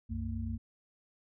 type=tone cluster; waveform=sine; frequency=65.4 / 94.2 / 227.2 Hz; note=C2 / F#2 / A#3; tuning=0 / +32 / -44 cents; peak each=-38 / -37 / -39 dBFS; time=0.09-0.58 s; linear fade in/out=20 ms; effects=none